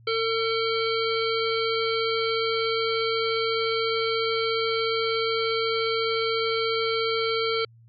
harmonic tone, 451.4 Hz, A4, 44 cents sharp, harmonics 1 / 3 / 5 / 7 / 9 / 10, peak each -25 / -30 / -32 / -33 / -35 / -35 dBFS, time 0.07-7.65 s, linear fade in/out 5 ms, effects added 115 Hz sine -50 dBFS peak until 7.88 s

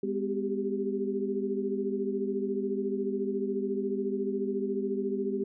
sine tone cluster, 204.8 / 251.5 / 389.6 / 403.7 Hz, G#3 / B3 / G4 / G#4, -24 / +32 / -11 / -49 cents, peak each -34 / -35 / -31 / -37 dBFS, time 0.03-5.44 s, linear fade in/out 5 ms, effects none

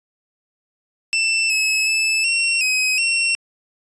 sawtooth tone with pitch steps, 2669 / 2582 / 2620 / 2726 / 2531 / 2722 Hz, E7 / E7 / E7 / F7 / D#7 / F7, +21 / -37 / -11 / -43 / +29 / -45 cents, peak -13 dBFS, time 1.13-3.35 s, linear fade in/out 0 ms, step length 370 ms, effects resampled to 22050 Hz

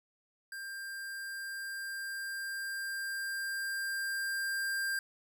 square tone with level ramp, 1591 Hz, G6, 25 cents sharp, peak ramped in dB -41 to -32 dBFS, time 0.52-4.99 s, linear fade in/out 2 ms, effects none

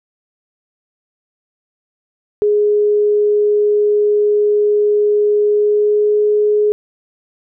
sine tone with pitch glide, 416.7 to 419.6 Hz, G#4 to G#4, +6 to +18 cents, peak -10 dBFS, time 2.42-6.72 s, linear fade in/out 0 ms, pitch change +12 cents, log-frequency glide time 5.47-6.19 s, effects none

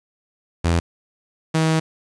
sawtooth tone pair in turn, 84.6 / 159.7 Hz, E2 / D#3, +45 / +45 cents, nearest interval major seventh, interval 1100 cents, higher second, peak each -12 dBFS, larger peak neither, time 0.64-0.8 / 1.54-1.8 s, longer second, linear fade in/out 10 ms, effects resampled to 22050 Hz + 7-bit

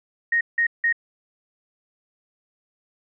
sine tone bursts, 1864.7 Hz, A#6, in tune, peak -17 dBFS, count 3, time 0.32-0.927 s, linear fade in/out 5 ms, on 89 ms, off 170 ms, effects none

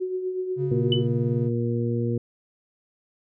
sine tone with tremolo, 370 Hz, F#4, in tune, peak -23 dBFS, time 0-1.03 s, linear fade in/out 20 ms, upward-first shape triangle, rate 8.2 Hz, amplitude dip 55%
triangle tone with pitch glide, 138.59 to 137.47 Hz, C#3 to C#3, 0 to -14 cents, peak -24 dBFS, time 0.56-1.51 s, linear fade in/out 50 ms, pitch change -14 cents, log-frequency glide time 0.95-1.22 s
harmonic tone, 118.1 Hz, A#2, 23 cents sharp, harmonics 1 / 2 / 3 / 4, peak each -25 / -28 / -30 / -31 dBFS, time 0.71-2.18 s, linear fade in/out 5 ms
sine tone with exponential decay, 2992 Hz, F#7, 19 cents sharp, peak -19 dBFS, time 0.92-1.07 s, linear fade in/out 2 ms, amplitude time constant 32 ms
effects none

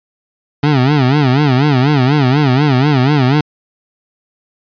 25% pulse tone with vibrato, 137.7 Hz, C#3, 11 cents flat, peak -5 dBFS, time 0.63-3.41 s, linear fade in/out 5 ms, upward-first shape sine, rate 4.1 Hz, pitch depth 170 cents each way, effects resampled to 11025 Hz

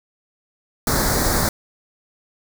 pink band-stop noise, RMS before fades -19 dBFS, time 0.87-1.49 s, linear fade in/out 2 ms, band 2000 to 4000 Hz, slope 48 dB/octave, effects none

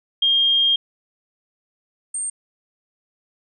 sine tone pair in turn, 3220 / 8656 Hz, G7 / C#9, +46 / -42 cents, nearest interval octave + perfect fourth, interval 1712 cents, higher second, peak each -14 / -23 dBFS, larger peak first, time 0.22-0.76 / 2.14-2.3 s, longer first, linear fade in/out 5 ms, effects none

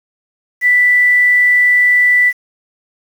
sine tone with quantisation, 1975.5 Hz, B6, in tune, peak -7 dBFS, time 0.61-2.33 s, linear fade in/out 50 ms, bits 6, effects none

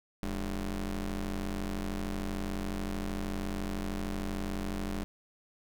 25% pulse ring-modulated tone, 92.5 Hz, F#2, in tune, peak -26 dBFS, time 0.23-5.04 s, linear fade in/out 0 ms, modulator 112 Hz, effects none

